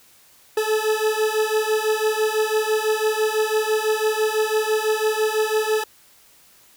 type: beating tone pair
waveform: 40% pulse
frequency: 430 / 436 Hz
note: A4 / A4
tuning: -40 / -16 cents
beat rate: 6 Hz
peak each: -21 dBFS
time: 0.57-5.84 s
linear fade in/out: 5 ms
effects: white hiss -53 dBFS RMS until 6.76 s